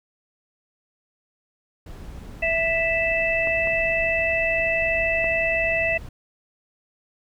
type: noise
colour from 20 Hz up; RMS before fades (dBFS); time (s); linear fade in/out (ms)
brown; -37; 1.86-6.09; 5
type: harmonic tone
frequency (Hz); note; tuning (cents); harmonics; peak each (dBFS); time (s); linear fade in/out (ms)
659.3; E5; 0; 1 / 3 / 4; -24 / -25 / -23; 2.42-5.98; 10
type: clicks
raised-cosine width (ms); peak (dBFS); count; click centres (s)
1; -21; 3; 3.473 / 3.673 / 5.243
effects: none